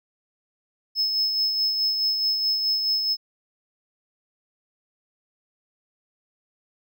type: tone with tremolo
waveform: triangle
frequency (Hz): 5200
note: E8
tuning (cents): -24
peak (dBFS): -18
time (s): 0.95-3.17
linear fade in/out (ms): 50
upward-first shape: sine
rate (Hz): 4.7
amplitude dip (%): 40
effects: none